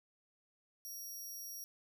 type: tone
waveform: 15% pulse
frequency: 5660 Hz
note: F8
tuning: 22 cents sharp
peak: -39 dBFS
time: 0.85-1.64 s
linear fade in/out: 0 ms
effects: none